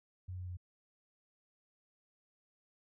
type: tone with pitch steps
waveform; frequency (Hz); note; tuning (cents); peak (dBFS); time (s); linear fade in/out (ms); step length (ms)
sine; 91.5 / 90.66 / 89.82; F#2 / F#2 / F2; -19 / -35 / +49; -40; 0.28-0.571; 10; 97
effects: none